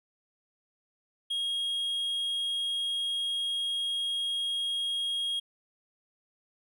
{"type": "tone", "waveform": "triangle", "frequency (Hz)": 3270, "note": "G#7", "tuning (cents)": -28, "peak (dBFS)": -27, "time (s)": [1.3, 5.4], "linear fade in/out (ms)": 10, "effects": []}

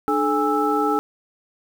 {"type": "tone cluster", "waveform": "sine", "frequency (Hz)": [298, 429.9, 821, 1317], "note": ["D4", "A4", "G#5", "E6"], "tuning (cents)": [25, -40, -20, -2], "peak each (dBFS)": -23, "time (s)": [0.08, 0.99], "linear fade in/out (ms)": 0, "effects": ["7-bit"]}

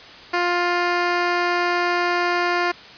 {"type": "tone", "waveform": "10% pulse", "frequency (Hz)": 351.6, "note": "F4", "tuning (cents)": 12, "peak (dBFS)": -10, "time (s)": [0.33, 2.72], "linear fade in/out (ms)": 10, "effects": ["white hiss -41 dBFS RMS until 2.97 s", "resampled to 11025 Hz"]}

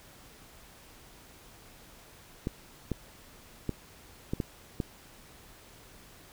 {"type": "clicks", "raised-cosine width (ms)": 3, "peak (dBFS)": -17, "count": 6, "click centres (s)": [2.471, 2.917, 3.693, 4.335, 4.402, 4.802], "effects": ["pink hiss -54 dBFS RMS until 6.32 s"]}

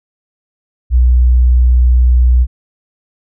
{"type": "tone", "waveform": "sine", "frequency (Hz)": 61.6, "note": "B1", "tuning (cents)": -4, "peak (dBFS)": -5, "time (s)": [0.9, 2.47], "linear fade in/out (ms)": 50, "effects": []}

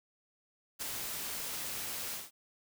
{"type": "noise with ADSR envelope", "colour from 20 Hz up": "white", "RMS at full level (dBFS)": -36, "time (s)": [0.79, 2.31], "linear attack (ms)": 30, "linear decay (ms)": 7, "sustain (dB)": -3, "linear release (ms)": 180, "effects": []}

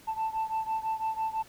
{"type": "beating tone pair", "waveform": "sine", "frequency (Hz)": [882, 888], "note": ["A5", "A5"], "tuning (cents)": [4, 16], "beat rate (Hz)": 6, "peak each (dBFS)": [-29, -31], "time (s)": [0.07, 1.43], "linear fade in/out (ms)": 20, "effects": ["tanh soft clip ceiling -25 dBFS", "pink hiss -55 dBFS RMS until 1.48 s"]}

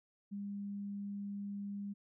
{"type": "tone", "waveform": "sine", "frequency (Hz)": 201.5, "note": "G3", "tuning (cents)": 48, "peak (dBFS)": -39, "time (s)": [0.31, 1.94], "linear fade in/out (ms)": 20, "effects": []}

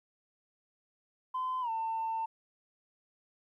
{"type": "tone with pitch glide", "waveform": "sine", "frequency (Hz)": [1025, 897.5], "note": ["C6", "A5"], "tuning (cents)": [-36, 34], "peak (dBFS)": -30, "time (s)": [1.34, 2.26], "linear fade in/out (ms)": 10, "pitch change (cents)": -230, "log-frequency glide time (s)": [1.61, 1.7], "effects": ["tanh soft clip ceiling -28 dBFS", "12-bit"]}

